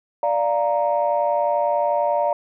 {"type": "chord", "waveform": "sine", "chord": "Bb major", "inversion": "first", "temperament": "equal", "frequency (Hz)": [587.3, 698.5, 932.3], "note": ["D5", "F5", "Bb5"], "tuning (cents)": [0, 0, 0], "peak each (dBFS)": [-20, -22, -22], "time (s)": [0.23, 2.33], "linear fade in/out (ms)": 2, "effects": ["tanh soft clip ceiling -9 dBFS"]}